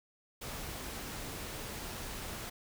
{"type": "noise", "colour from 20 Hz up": "pink", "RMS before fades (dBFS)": -42, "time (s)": [0.41, 2.5], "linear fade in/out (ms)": 10, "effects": []}